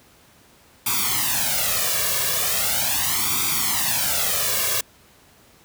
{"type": "noise with flanger", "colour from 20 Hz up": "white", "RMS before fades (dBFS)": -22, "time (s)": [0.86, 4.81], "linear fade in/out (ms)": 5, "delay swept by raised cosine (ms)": [0.85, 1.8], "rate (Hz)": 0.39, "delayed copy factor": 0.9, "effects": ["pink hiss -53 dBFS RMS until 5.64 s", "high-pass 60 Hz 12 dB/octave"]}